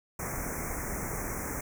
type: band-stop noise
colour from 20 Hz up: pink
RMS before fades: -35 dBFS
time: 0.19-1.61 s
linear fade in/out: 5 ms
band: 2300 to 5700 Hz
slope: 96 dB/octave
effects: none